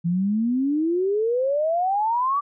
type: exponential sweep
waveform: sine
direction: up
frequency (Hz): 165.7 to 1174.7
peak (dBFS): -19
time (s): 0.04-2.41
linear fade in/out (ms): 20
effects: none